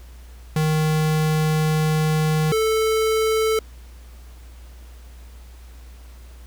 square tone pair in turn, 155.56 / 440 Hz, D#3 / A4, 0 / 0 cents, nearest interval octave + tritone, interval 1800 cents, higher second, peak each -18 dBFS, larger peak neither, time 0.56-2.52 / 2.52-3.59 s, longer first, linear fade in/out 2 ms, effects added 60 Hz sine -39 dBFS peak until 6.46 s + pink hiss -52 dBFS RMS until 6.46 s

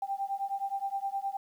sine beating tone pair, 784 / 793.6 Hz, G5 / G5, 0 / +21 cents, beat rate 9.6 Hz, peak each -34 / -34 dBFS, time 0.02-1.37 s, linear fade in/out 5 ms, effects 10-bit

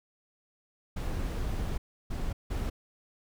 brown noise bursts at uneven times, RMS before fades -32 dBFS, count 3, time 0.96-1.78 / 2.1-2.33 / 2.5-2.7 s, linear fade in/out 10 ms, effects none

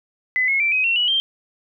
sine tone with pitch steps, 2016 / 2173 / 2343 / 2525 / 2722 / 2935 / 3163 Hz, B6 / C#7 / D7 / D#7 / F7 / F#7 / G7, +35 / -35 / -5 / +25 / -45 / -15 / +15 cents, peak -16 dBFS, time 0.36-1.2 s, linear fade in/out 0 ms, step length 120 ms, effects none

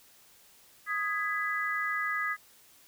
sine chord, G# minor, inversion second, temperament just, 1245.9 / 1661.2 / 1993.5 Hz, D#6 / G#6 / B6, +2 / 0 / +16 cents, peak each -33 dBFS, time 0.86-2.37 s, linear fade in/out 50 ms, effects white hiss -59 dBFS RMS until 2.87 s

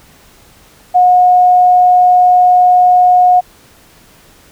sine tone, 724 Hz, F#5, 38 cents flat, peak -4 dBFS, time 0.94-3.41 s, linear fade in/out 20 ms, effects pink hiss -44 dBFS RMS until 4.51 s

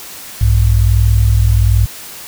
sine tone pair together, 60.7 / 101.96 Hz, B1 / G#2, -29 / -31 cents, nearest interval major sixth, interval 898 cents, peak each -10 dBFS, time 0.41-1.86 s, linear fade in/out 5 ms, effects white hiss -31 dBFS RMS until 2.27 s

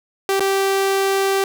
sawtooth tone with dropouts, 389.9 Hz, G4, 9 cents flat, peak -12 dBFS, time 0.29-1.44 s, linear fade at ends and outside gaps 1 ms, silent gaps 0.396-0.405 s, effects none

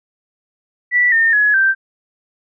sine tone with pitch steps, 1961 / 1819.1 / 1687.5 / 1565.5 Hz, B6 / A#6 / G#6 / G6, -13 / -43 / +27 / -3 cents, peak -10 dBFS, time 0.91-1.75 s, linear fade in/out 50 ms, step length 210 ms, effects none

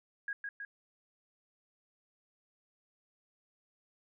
sine tone with echo, 1643 Hz, G#6, 19 cents flat, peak -34 dBFS, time 0.28-0.33 s, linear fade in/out 2 ms, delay 160 ms, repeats 2, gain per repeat -3 dB, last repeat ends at 0.65 s, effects none

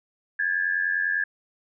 sine tone pair together, 1635 / 1725 Hz, G#6 / A6, -28 / -35 cents, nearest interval minor second, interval 93 cents, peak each -25 dBFS, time 0.39-1.24 s, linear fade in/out 5 ms, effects none

